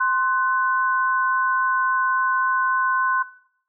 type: tone pair together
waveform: sine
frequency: 1046.5 / 1500.6 Hz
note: C6 / F#6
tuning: 0 / +24 cents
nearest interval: tritone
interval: 624 cents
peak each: -20 dBFS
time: 0-3.23 s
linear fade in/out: 10 ms
effects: noise-tail reverb RT60 0.7 s tail -20 dB re dry